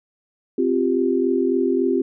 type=chord; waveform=sine; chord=C suspended fourth; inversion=none; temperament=just; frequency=261.6 / 348.8 / 392.4 Hz; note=C4 / F4 / G4; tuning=0 / -2 / +2 cents; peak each=-21 dBFS; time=0.58-2.02 s; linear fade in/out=5 ms; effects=none